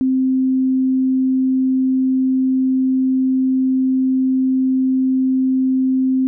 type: tone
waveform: sine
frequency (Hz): 261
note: C4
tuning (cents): -4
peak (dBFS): -13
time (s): 0.01-6.27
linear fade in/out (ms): 0
effects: none